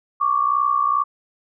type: tone pair together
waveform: sine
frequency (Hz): 1111 / 1173.3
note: C#6 / D6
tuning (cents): +4 / -2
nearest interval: minor second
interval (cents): 94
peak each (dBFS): -19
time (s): 0.2-1.04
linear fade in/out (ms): 20
effects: none